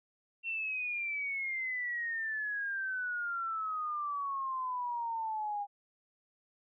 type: exponential sweep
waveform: sine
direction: down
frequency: 2726 to 806 Hz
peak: -33 dBFS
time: 0.43-5.67 s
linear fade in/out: 50 ms
effects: none